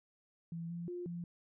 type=tone with pitch steps; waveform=sine; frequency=167.2 / 171.3 / 353.7 / 172.4 Hz; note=E3 / F3 / F4 / F3; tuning=+25 / -33 / +22 / -22 cents; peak=-39 dBFS; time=0.52-1.24 s; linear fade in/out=2 ms; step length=180 ms; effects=none